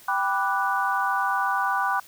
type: chord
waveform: sine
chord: G major seventh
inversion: none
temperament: equal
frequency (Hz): 784 / 987.8 / 1174.7 / 1480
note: G5 / B5 / D6 / F#6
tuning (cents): 0 / 0 / 0 / 0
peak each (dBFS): -27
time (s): 0.08-2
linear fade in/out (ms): 5
effects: white hiss -50 dBFS RMS until 2.07 s